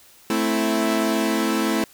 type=chord; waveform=sawtooth; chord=A minor; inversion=none; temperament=equal; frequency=220 / 261.6 / 329.6 Hz; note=A3 / C4 / E4; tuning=0 / 0 / 0 cents; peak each=-19 / -22 / -19 dBFS; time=0.3-1.84 s; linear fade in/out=2 ms; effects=white hiss -51 dBFS RMS until 1.93 s

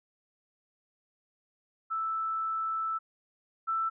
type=tone pair in turn; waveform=sine; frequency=1318.5 / 1327.7 Hz; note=E6 / E6; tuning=0 / +12 cents; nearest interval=unison; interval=12 cents; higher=second; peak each=-29 / -27 dBFS; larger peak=second; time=1.9-2.99 / 3.67-3.9 s; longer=first; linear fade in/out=20 ms; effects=none

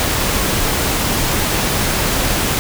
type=noise; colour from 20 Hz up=pink; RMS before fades=-17 dBFS; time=0-2.59 s; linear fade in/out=0 ms; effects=none

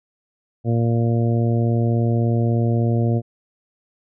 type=harmonic tone; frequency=116.54 Hz; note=A#2; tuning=in tune; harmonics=1 / 2 / 3 / 4 / 5 / 6; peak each=-17 / -23 / -27 / -29 / -31 / -33 dBFS; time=0.64-3.22 s; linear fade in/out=50 ms; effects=none

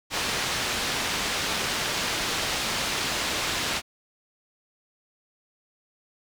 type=low-pass noise; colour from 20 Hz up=white; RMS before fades=-28 dBFS; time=0.1-3.82 s; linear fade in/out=50 ms; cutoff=4600 Hz; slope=12 dB/octave; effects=none

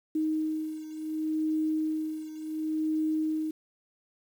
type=beating tone pair; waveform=sine; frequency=312.3 / 312.99 Hz; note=D#4 / D#4; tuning=+7 / +10 cents; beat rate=0.69 Hz; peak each=-29 / -33 dBFS; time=0.15-3.51 s; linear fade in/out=5 ms; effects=9-bit

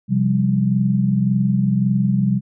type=chord; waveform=sine; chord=C suspended fourth; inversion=none; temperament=just; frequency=130.81 / 174.42 / 196.22 Hz; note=C3 / F3 / G3; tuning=0 / -2 / +2 cents; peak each=-19 / -22 / -17 dBFS; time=0.08-2.41 s; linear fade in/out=50 ms; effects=none

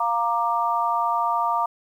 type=chord; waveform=sine; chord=Bb major; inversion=second; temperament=equal with one note detuned; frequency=698.5 / 932.3 / 1182.1 Hz; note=F5 / Bb5 / D6; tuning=0 / 0 / +11 cents; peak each=-26 / -23 / -24 dBFS; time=0-1.66 s; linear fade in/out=5 ms; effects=9-bit

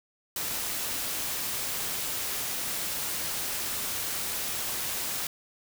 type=noise; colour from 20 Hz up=white; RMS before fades=-32 dBFS; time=0.36-5.27 s; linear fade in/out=2 ms; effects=none

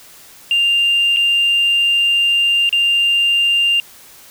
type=tone with dropouts; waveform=sine; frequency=2794 Hz; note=F7; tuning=in tune; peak=-10 dBFS; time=0.51-3.8 s; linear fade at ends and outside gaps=1 ms; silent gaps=1.163-1.169 / 2.692-2.727 s; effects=tanh soft clip ceiling -8 dBFS + white hiss -42 dBFS RMS until 4.3 s

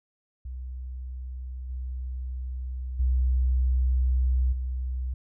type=tone with level steps; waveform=sine; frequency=63.4 Hz; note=B1; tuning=46 cents sharp; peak=-33 / -30 / -20 / -27 dBFS; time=0.45-5.14 s; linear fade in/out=5 ms; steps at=1.69 / 2.99 / 4.52 s; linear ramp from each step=10 ms; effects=none

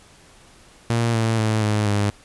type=tone with pitch steps; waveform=sawtooth; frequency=116.54 / 112.9 / 109.37 / 105.95 / 102.63 Hz; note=A#2 / A2 / A2 / G#2 / G#2; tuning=0 / +45 / -10 / +35 / -20 cents; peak=-14 dBFS; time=0.9-2.1 s; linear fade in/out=0 ms; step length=240 ms; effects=pink hiss -50 dBFS RMS until 2.24 s + resampled to 24000 Hz

